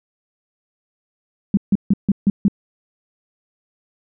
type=tone bursts; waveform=sine; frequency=199.2 Hz; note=G3; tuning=28 cents sharp; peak=-10 dBFS; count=6; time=1.54-2.482 s; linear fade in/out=2 ms; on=32 ms; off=150 ms; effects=none